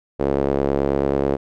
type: tone with band-pass filter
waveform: sawtooth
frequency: 69.3 Hz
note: C#2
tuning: in tune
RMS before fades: -20 dBFS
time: 0.19-1.37 s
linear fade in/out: 20 ms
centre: 450 Hz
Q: 2
effects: none